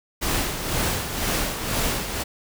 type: noise with tremolo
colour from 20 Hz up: pink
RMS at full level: -23 dBFS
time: 0.21-2.24 s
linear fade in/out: 20 ms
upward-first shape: sine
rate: 2 Hz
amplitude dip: 55%
effects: none